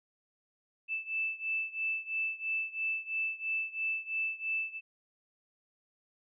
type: beating tone pair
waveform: sine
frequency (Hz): 2637 / 2640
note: E7 / E7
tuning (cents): 0 / +2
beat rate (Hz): 3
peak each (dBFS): -34 / -36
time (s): 0.88-4.81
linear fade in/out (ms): 50
effects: none